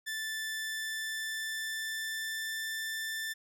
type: tone with pitch glide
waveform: sawtooth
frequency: 1760 to 1773.3 Hz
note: A6 to A6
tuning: 0 to +13 cents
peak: -31 dBFS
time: 0.06-3.34 s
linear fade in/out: 20 ms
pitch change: +13 cents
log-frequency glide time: 0.55-2.68 s
effects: none